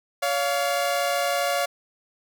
sawtooth tone pair together, 565.9 / 698.5 Hz, C#5 / F5, +36 / 0 cents, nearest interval major third, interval 364 cents, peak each -21 dBFS, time 0.22-1.66 s, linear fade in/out 10 ms, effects none

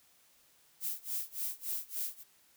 violet noise with tremolo, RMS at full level -35 dBFS, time 0.8-2.24 s, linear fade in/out 50 ms, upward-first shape sine, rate 3.5 Hz, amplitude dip 95%, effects white hiss -66 dBFS RMS until 2.56 s

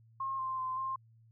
sine tone with pitch steps, 1073 / 1048 / 1035 / 1058 Hz, C6 / C6 / C6 / C6, +43 / +2 / -19 / +19 cents, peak -33 dBFS, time 0.2-0.96 s, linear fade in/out 5 ms, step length 190 ms, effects added 113 Hz sine -59 dBFS peak until 1.31 s

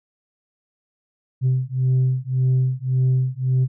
sine beating tone pair, 128.3 / 130.1 Hz, C3 / C3, -34 / -9 cents, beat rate 1.8 Hz, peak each -18 dBFS, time 1.41-3.68 s, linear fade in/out 50 ms, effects tanh soft clip ceiling -13 dBFS

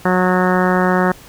harmonic tone, 182.9 Hz, F#3, 20 cents flat, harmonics 1 / 2 / 3 / 4 / 5 / 6 / 7 / 8 / 9 / 10, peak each -16 / -19 / -21 / -22 / -23 / -24 / -24 / -25 / -26 / -26 dBFS, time 0.05-1.12 s, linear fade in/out 5 ms, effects pink hiss -41 dBFS RMS until 1.28 s

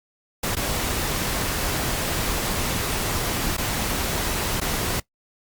pink noise with dropouts, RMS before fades -25 dBFS, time 0.43-5 s, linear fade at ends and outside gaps 5 ms, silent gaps 0.553-0.566 / 3.568-3.58 / 4.602-4.613 s, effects noise-tail reverb RT60 0.1 s tail -20 dB re dry + Opus 48 kbps

